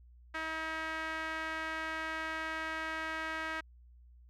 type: tone with band-pass filter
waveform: sawtooth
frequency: 319.1 Hz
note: D#4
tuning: 44 cents sharp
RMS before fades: -38 dBFS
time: 0.34-3.61 s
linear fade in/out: 10 ms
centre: 1700 Hz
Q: 2.1
effects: added 60 Hz sine -55 dBFS peak until 4.29 s